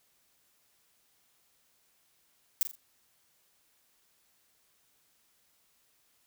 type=noise with echo; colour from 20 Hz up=violet; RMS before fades=-26 dBFS; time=2.61-2.63 s; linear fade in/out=0 ms; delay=41 ms; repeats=3; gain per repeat=-9 dB; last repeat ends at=2.753 s; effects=white hiss -70 dBFS RMS until 6.26 s